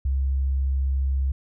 sine tone, 67.2 Hz, C2, 47 cents sharp, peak -20 dBFS, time 0.05-1.32 s, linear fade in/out 5 ms, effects none

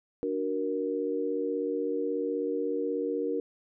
sine chord, D augmented, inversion none, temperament equal with one note detuned, 293.7 / 370 / 468.6 Hz, D4 / F#4 / A#4, 0 / 0 / +9 cents, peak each -33 / -34 / -30 dBFS, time 0.23-3.4 s, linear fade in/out 0 ms, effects none

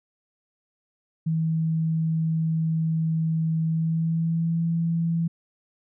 sine tone with pitch glide, 161.1 to 166.49 Hz, E3 to E3, -39 to +18 cents, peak -21 dBFS, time 1.26-5.28 s, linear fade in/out 10 ms, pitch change +57 cents, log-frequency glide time 3.65-4.63 s, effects none

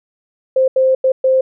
sine tone bursts at uneven times, 523.3 Hz, C5, in tune, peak -9 dBFS, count 4, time 0.56-0.68 / 0.76-0.95 / 1.04-1.12 / 1.24-1.41 s, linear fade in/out 5 ms, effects none

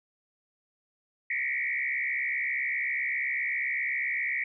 sine tone with frequency modulation, 2093 Hz, C7, in tune, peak -27 dBFS, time 1.3-4.44 s, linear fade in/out 5 ms, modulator 67.6 Hz, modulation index 3.3, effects none

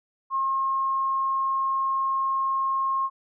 sine tone, 1074 Hz, C6, 45 cents sharp, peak -22 dBFS, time 0.3-3.1 s, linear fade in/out 50 ms, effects none

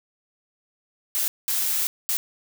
blue noise bursts at uneven times, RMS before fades -24 dBFS, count 3, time 1.15-1.28 / 1.48-1.87 / 2.09-2.17 s, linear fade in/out 0 ms, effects none

